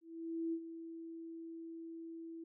sine tone with ADSR envelope, 329.6 Hz, E4, in tune, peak -34 dBFS, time 0.01-2.44 s, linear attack 520 ms, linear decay 66 ms, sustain -11 dB, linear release 6 ms, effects none

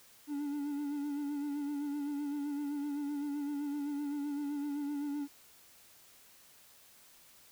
triangle tone with vibrato, 288.7 Hz, D4, 30 cents flat, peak -32 dBFS, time 0.27-5.28 s, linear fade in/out 50 ms, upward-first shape sine, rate 7.8 Hz, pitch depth 43 cents each way, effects white hiss -60 dBFS RMS until 7.51 s

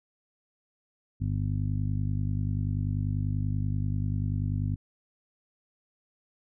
harmonic tone, 50.3 Hz, G1, 45 cents sharp, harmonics 1 / 2 / 3 / 4 / 5 / 6, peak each -34 / -28 / -33 / -44 / -37 / -49 dBFS, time 1.2-4.76 s, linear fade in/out 20 ms, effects none

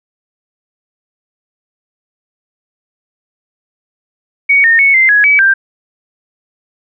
sine tone with pitch steps, 2240 / 1832 / 2212 / 2081 / 1672 / 2285 / 1579 Hz, C#7 / A#6 / C#7 / C7 / G#6 / D7 / G6, +18 / -31 / -4 / -10 / +11 / -48 / +12 cents, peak -5 dBFS, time 4.49-5.54 s, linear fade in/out 10 ms, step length 150 ms, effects none

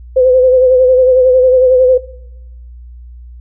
sine tone with vibrato, 510 Hz, C5, 44 cents flat, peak -5 dBFS, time 0.16-1.98 s, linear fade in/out 10 ms, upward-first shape sine, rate 11 Hz, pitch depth 42 cents each way, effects noise-tail reverb RT60 0.9 s tail -20 dB re dry + added 60 Hz sine -30 dBFS peak until 3.4 s

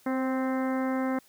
harmonic tone with a mistuned harmonic, 260.8 Hz, C4, 5 cents flat, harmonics 1 / 2 / 3 / 4 / 5 / 6 / 7 / 8, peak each -27 / -33 / -37 / -39 / -41 / -43 / -44 / -45 dBFS, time 0.06-1.19 s, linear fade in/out 5 ms, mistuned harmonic 2, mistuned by +18 cents, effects white hiss -60 dBFS RMS until 1.28 s

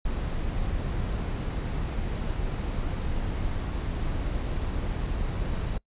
brown noise, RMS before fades -29 dBFS, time 0.05-5.78 s, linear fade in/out 5 ms, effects noise-tail reverb RT60 0.1 s tail -24 dB re dry + resampled to 8000 Hz

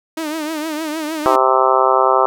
sawtooth tone with vibrato, 311.1 Hz, D#4, in tune, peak -17 dBFS, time 0.17-1.36 s, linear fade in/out 5 ms, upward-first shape triangle, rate 6.5 Hz, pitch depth 100 cents each way
harmonic tone, 130.81 Hz, C3, in tune, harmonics 3 / 4 / 5 / 6 / 7 / 8 / 9 / 10, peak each -19 / -19 / -19 / -19 / -19 / -19 / -19 / -19 dBFS, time 1.26-2.26 s, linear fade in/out 0 ms
effects none

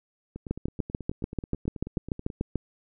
two click trains, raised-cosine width 3 ms, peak -24 / -14 dBFS, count 19 / 15, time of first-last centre 0.36-2.302 / 0.51-2.557 s, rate 9.27 / 6.84 Hz, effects none

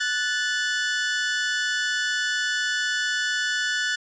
sawtooth tone pair together, 1480 / 1744.2 Hz, F#6 / A6, 0 / -16 cents, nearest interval minor third, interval 284 cents, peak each -22 dBFS, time 0-3.96 s, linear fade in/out 10 ms, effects resampled to 16000 Hz

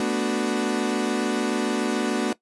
35% pulse chord, B minor seventh, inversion third, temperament equal, 220 / 246.9 / 293.7 / 370 Hz, A3 / B3 / D4 / F#4, 0 / 0 / 0 / 0 cents, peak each -26 dBFS, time 0-2.33 s, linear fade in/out 2 ms, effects noise-tail reverb RT60 0.1 s tail -18 dB re dry + resampled to 24000 Hz

